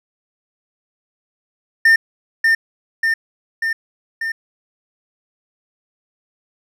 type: tone with echo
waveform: triangle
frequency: 1808 Hz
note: A6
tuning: 47 cents sharp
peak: -6 dBFS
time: 1.85-1.96 s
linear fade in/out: 5 ms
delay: 590 ms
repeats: 4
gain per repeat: -3 dB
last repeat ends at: 4.32 s
effects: none